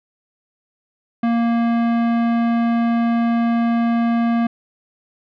sine tone with tanh clipping, 233.1 Hz, A#3, in tune, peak -17 dBFS, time 1.23-4.47 s, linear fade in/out 5 ms, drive 17 dB, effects none

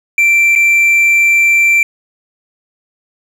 triangle tone with dropouts, 2349 Hz, D7, in tune, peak -5 dBFS, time 0.18-1.83 s, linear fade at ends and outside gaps 2 ms, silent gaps 0.553-0.559 s, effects 7-bit

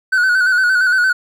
triangle tone with vibrato, 1490 Hz, F#6, 12 cents sharp, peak -9 dBFS, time 0.12-1.13 s, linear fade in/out 10 ms, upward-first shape square, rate 8.7 Hz, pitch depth 45 cents each way, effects none

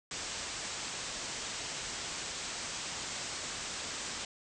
white low-pass noise, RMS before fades -40 dBFS, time 0.11-4.25 s, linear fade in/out 2 ms, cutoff 8200 Hz, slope 96 dB/octave, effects none

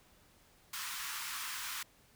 pink high-pass noise, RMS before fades -41 dBFS, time 0.73-1.83 s, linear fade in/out 5 ms, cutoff 1000 Hz, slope 48 dB/octave, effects pink hiss -65 dBFS RMS until 2.15 s

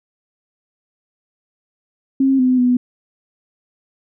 sine tone with pitch steps, 268.4 / 254.5 / 247.9 Hz, C4 / C4 / B3, +44 / -48 / +7 cents, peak -11 dBFS, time 2.2-2.77 s, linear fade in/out 5 ms, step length 190 ms, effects none

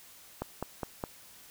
click train, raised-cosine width 1 ms, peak -19 dBFS, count 4, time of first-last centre 0.42-1.039 s, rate 4.85 Hz, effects white hiss -54 dBFS RMS until 1.5 s

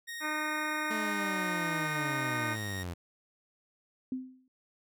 sawtooth tone, 1864.7 Hz, A#6, in tune, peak -35 dBFS, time 0.07-2.84 s, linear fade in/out 20 ms
harmonic tone, 305.8 Hz, D#4, 30 cents flat, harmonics 1 / 2 / 3 / 4 / 5 / 6 / 7 / 8, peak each -39 / -43 / -40 / -38 / -37 / -43 / -41 / -43 dBFS, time 0.2-2.57 s, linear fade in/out 50 ms
sawtooth linear sweep, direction down, 221.1 to 83.8 Hz, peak -32 dBFS, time 0.9-2.94 s, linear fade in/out 10 ms
sine tone with exponential decay, 257.8 Hz, C4, 26 cents flat, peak -29 dBFS, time 4.12-4.48 s, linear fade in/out 2 ms, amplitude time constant 77 ms
effects none

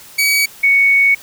sawtooth / sine tone pair in turn, 2268 / 2224 Hz, C#7 / C#7, +39 / +5 cents, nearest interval unison, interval 34 cents, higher first, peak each -8 dBFS, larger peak neither, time 0.18-0.46 / 0.63-1.15 s, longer second, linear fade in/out 10 ms, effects white hiss -39 dBFS RMS until 1.22 s

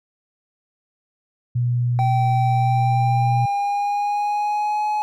sine tone, 121.6 Hz, B2, 26 cents flat, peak -17 dBFS, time 1.55-3.46 s, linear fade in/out 10 ms
triangle tone with pitch glide, 775 to 845.1 Hz, G5 to G#5, -20 to +30 cents, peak -17 dBFS, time 1.99-5.02 s, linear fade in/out 0 ms, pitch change +150 cents, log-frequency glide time 2.45-4.86 s
effects none

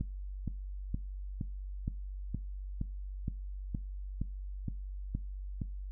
click train, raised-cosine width 5 ms, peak -22 dBFS, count 13, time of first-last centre 0.01-5.617 s, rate 2.14 Hz, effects noise-tail reverb RT60 0.3 s tail -20 dB re dry + added 48 Hz sine -38 dBFS peak until 5.91 s

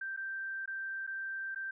sine tone with dropouts, 1568 Hz, G6, in tune, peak -36 dBFS, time 0.01-1.71 s, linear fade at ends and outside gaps 5 ms, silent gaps 0.165-0.173 / 0.659-0.676 / 1.067-1.074 / 1.548-1.558 s, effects none

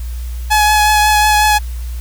sawtooth tone with vibrato, 846 Hz, G#5, 32 cents sharp, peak -5 dBFS, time 0.5-1.59 s, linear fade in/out 20 ms, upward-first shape triangle, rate 5.5 Hz, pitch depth 18 cents each way, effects added 60 Hz sine -20 dBFS peak until 2 s + white hiss -40 dBFS RMS until 2 s

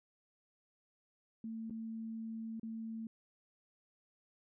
sine tone with dropouts, 224.2 Hz, A3, 33 cents sharp, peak -40 dBFS, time 1.44-3.07 s, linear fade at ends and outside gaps 2 ms, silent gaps 1.698-1.707 / 2.597-2.631 s, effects none

